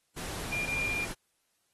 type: tone in noise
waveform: sine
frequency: 2400 Hz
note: D7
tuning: 37 cents sharp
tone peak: -30 dBFS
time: 0.51-1.06 s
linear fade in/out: 20 ms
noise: pink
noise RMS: -39 dBFS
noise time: 0.16-1.14 s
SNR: +6 dB
effects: white hiss -75 dBFS RMS until 1.73 s + AAC 32 kbps